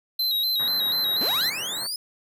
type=tone with vibrato; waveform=square; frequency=3951 Hz; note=B7; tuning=in tune; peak=-22 dBFS; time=0.19-1.5 s; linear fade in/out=5 ms; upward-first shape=square; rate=4.1 Hz; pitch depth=57 cents each way
type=band-pass noise; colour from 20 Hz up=white; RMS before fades=-40 dBFS; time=0.59-1.87 s; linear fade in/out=10 ms; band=100 to 2000 Hz; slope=96 dB/octave
type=linear sweep; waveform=sawtooth; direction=up; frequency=180 to 5140 Hz; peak=-25 dBFS; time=1.21-1.96 s; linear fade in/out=2 ms
effects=none